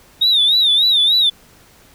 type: tone with vibrato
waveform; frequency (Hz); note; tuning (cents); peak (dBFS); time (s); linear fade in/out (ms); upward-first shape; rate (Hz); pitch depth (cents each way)
sine; 3699; A#7; -14; -9; 0.21-1.3; 10; sine; 3.4; 120
effects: tanh soft clip ceiling -7 dBFS + pink hiss -48 dBFS RMS until 1.94 s